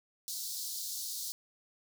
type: high-pass noise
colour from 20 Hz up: pink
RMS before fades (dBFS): -39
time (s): 0.28-1.32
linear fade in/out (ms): 0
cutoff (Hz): 4000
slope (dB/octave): 48
effects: none